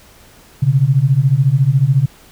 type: beating tone pair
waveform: sine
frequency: 127.6 / 141.6 Hz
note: C3 / C#3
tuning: -43 / +37 cents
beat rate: 14 Hz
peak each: -13 / -12 dBFS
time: 0.62-2.06 s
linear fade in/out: 10 ms
effects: pink hiss -45 dBFS RMS until 2.31 s